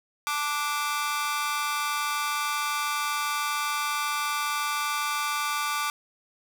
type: tone with amplitude modulation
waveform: sawtooth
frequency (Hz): 1174.7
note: D6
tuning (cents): 0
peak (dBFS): -18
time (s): 0.27-5.9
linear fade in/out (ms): 0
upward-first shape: sine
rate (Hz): 298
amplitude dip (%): 100
effects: none